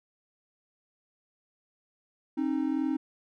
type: tone pair together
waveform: triangle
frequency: 268 / 310.4 Hz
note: C4 / D#4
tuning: +42 / -4 cents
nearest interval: minor third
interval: 254 cents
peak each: -27 dBFS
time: 2.37-2.97 s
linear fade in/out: 10 ms
effects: none